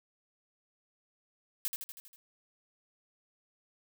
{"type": "noise with echo", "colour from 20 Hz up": "blue", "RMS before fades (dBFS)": -33, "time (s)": [1.65, 1.68], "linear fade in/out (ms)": 0, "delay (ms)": 80, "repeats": 6, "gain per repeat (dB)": -4, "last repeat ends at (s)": 2.16, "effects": []}